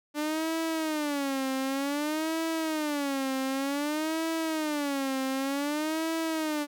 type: tone with vibrato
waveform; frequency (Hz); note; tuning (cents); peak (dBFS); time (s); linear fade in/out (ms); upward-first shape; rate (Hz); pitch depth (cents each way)
sawtooth; 293.7; D4; 0; -24; 0.14-6.67; 50; sine; 0.54; 180
effects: none